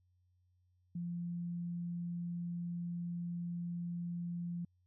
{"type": "tone", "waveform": "sine", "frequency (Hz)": 172.9, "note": "F3", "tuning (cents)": -17, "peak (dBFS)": -37, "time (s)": [0.95, 4.65], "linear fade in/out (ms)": 5, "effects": ["added 90 Hz sine -70 dBFS peak until 4.86 s"]}